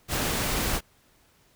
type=noise; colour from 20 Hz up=pink; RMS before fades=-27 dBFS; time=0.08-0.81 s; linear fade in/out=50 ms; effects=pink hiss -62 dBFS RMS until 1.55 s